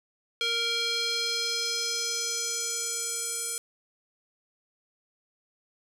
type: tone with band-pass filter sweep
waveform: square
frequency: 465.3 Hz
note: A#4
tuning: 3 cents flat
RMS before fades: -30 dBFS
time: 0.41-3.58 s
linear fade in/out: 0 ms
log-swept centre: 3400 to 9000 Hz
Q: 2.5
effects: none